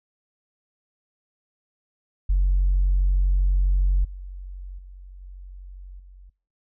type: tone with level steps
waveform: sine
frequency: 46.18 Hz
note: F#1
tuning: 3 cents flat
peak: -15 / -33 / -39 / -37 / -43 dBFS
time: 2.29-6.3 s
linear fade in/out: 10 ms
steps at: 4.04 / 4.78 / 5.21 / 5.99 s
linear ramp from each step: 10 ms
effects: noise-tail reverb RT60 0.5 s tail -26 dB re dry + tanh soft clip ceiling -13 dBFS